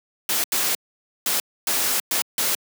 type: noise bursts at uneven times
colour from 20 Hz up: white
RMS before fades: -22 dBFS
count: 6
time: 0.29-0.44 / 0.52-0.75 / 1.26-1.4 / 1.67-2 / 2.11-2.22 / 2.38-2.55 s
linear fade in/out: 2 ms
effects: high-pass 200 Hz 12 dB/octave